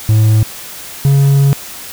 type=tone pair in turn; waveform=triangle; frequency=108.9 / 139.08 Hz; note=A2 / C#3; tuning=-17 / +6 cents; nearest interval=major third; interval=423 cents; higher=second; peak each=-4 dBFS; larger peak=neither; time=0.09-0.43 / 1.05-1.53 s; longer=second; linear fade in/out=0 ms; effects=white hiss -29 dBFS RMS until 1.92 s

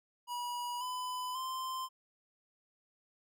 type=tone with pitch steps; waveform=square; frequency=969 / 1003.8 / 1039.7 Hz; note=B5 / B5 / C6; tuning=-33 / +28 / -11 cents; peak=-37 dBFS; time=0.27-1.89 s; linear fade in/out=50 ms; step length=540 ms; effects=none

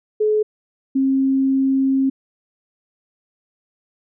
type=tone pair in turn; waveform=sine; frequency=427 / 268.1 Hz; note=G#4 / C4; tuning=+48 / +42 cents; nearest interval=minor sixth; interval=806 cents; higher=first; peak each=-14 dBFS; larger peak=neither; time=0.2-0.43 / 0.95-2.1 s; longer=second; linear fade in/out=10 ms; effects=none

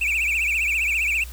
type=tone with vibrato; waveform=triangle; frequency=2489 Hz; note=D#7; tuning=in tune; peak=-18 dBFS; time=0.01-1.24 s; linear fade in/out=5 ms; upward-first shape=triangle; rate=15 Hz; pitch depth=190 cents each way; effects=added 60 Hz sine -34 dBFS peak until 1.32 s + white hiss -44 dBFS RMS until 1.32 s

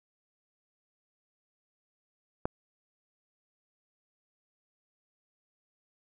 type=click; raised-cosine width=1 ms; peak=-15 dBFS; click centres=2.455 s; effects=none

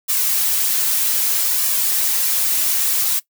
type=noise with flanger; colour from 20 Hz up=blue; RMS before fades=-18 dBFS; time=0.08-3.2 s; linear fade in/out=20 ms; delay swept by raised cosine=1.7 to 6.6 ms; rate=0.63 Hz; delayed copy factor=+0.6; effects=noise-tail reverb RT60 0.1 s tail -19 dB re dry

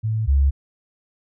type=tone pair in turn; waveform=sine; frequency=110 / 69.1 Hz; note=A2 / C#2; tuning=0 / -5 cents; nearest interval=minor sixth; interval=805 cents; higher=first; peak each=-19 / -13 dBFS; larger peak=second; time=0.03-0.27 / 0.27-0.51 s; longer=neither; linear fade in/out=20 ms; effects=none

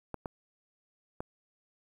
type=clicks; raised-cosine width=1 ms; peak=-22 dBFS; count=3; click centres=0.143 / 0.258 / 1.205 s; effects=9-bit

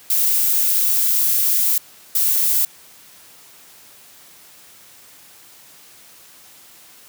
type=noise bursts at uneven times; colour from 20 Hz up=violet; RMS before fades=-17 dBFS; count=2; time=0.1-1.78 / 2.15-2.65 s; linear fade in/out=2 ms; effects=white hiss -46 dBFS RMS until 7.08 s + high-pass 80 Hz 12 dB/octave

